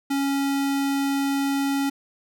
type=tone; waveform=square; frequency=277.2 Hz; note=C#4; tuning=in tune; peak=-22 dBFS; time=0.1-1.9 s; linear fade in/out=10 ms; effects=none